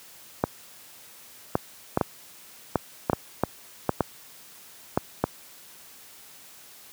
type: clicks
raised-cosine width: 1 ms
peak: -6 dBFS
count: 12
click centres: 0.439 / 1.554 / 1.974 / 2.012 / 2.757 / 3.098 / 3.132 / 3.436 / 3.893 / 4.007 / 4.975 / 5.24 s
effects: white hiss -49 dBFS RMS until 6.92 s + high-pass 80 Hz 12 dB/octave